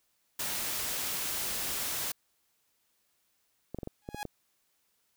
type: noise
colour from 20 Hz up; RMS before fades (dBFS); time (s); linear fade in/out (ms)
white; -34; 0.39-2.12; 5
type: clicks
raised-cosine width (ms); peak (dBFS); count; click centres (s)
2; -24; 7; 3.746 / 3.787 / 3.832 / 3.874 / 4.089 / 4.146 / 4.253
type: tone with exponential growth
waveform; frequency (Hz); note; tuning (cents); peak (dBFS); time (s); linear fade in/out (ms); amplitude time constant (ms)
sawtooth; 831; G#5; +1; -29; 4.02-4.23; 0; 44
effects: white hiss -74 dBFS RMS until 5.16 s